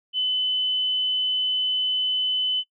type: tone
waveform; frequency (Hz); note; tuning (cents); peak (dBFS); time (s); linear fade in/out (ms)
sine; 3020; F#7; +35; -20; 0.13-2.64; 50
effects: noise-tail reverb RT60 0.1 s tail -23 dB re dry